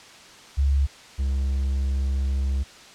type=tone pair in turn; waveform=sine / triangle; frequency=69.3 / 67.48 Hz; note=C#2 / C#2; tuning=0 / -46 cents; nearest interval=unison; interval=46 cents; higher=first; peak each=-17 / -19 dBFS; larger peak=first; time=0.57-0.87 / 1.18-2.64 s; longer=second; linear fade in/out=20 ms; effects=white hiss -46 dBFS RMS until 2.94 s + low-pass 6000 Hz 12 dB/octave